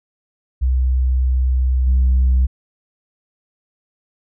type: tone with level steps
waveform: sine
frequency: 64 Hz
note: C2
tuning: 38 cents flat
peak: -12 / -9 dBFS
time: 0.61-2.47 s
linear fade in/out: 20 ms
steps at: 1.86 s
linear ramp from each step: 20 ms
effects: tanh soft clip ceiling -9 dBFS